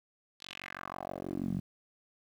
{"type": "tone with band-pass filter sweep", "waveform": "10% pulse", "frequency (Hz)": 46.26, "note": "F#1", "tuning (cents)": 0, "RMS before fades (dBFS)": -39, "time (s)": [0.4, 1.6], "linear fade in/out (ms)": 10, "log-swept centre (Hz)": [4200, 160], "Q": 2.9, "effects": ["10-bit"]}